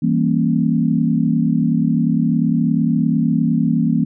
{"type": "chord", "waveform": "sine", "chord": "E diminished seventh", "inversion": "none", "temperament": "equal with one note detuned", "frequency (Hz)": [164.81, 196, 233.1, 273.5], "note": ["E3", "G3", "Bb3", "Db4"], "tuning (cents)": [0, 0, 0, -23], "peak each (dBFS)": [-18, -22, -17, -21], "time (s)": [0.02, 4.05], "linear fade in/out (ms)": 10, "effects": []}